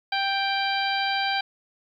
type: harmonic tone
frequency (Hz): 786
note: G5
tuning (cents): +4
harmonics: 1 / 2 / 3 / 4 / 5 / 6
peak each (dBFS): -26 / -29 / -31 / -32 / -33 / -34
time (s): 0.12-1.41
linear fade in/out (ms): 5
effects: 10-bit